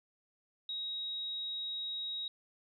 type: tone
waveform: sine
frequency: 3800 Hz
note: A#7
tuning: 33 cents sharp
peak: -36 dBFS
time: 0.69-2.28 s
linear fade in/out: 2 ms
effects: none